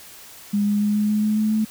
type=tone with pitch steps; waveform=sine; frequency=204.4 / 206.2 / 208 / 209.8 / 211.6 / 213.4 / 215.3 / 217.2 Hz; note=G#3 / G#3 / G#3 / G#3 / G#3 / G#3 / A3 / A3; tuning=-27 / -12 / +3 / +18 / +33 / +47 / -37 / -22 cents; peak=-17 dBFS; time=0.53-1.65 s; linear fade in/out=10 ms; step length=140 ms; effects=white hiss -43 dBFS RMS until 1.7 s